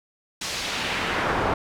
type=noise with band-pass filter sweep; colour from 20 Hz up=brown; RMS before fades=-26 dBFS; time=0.41-1.54 s; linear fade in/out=5 ms; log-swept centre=6100 to 920 Hz; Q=0.99; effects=none